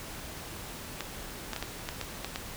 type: clicks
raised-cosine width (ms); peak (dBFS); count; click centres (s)
0.2; -16; 8; 1.007 / 1.533 / 1.563 / 1.626 / 1.889 / 2.013 / 2.246 / 2.359
effects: pink hiss -42 dBFS RMS until 2.56 s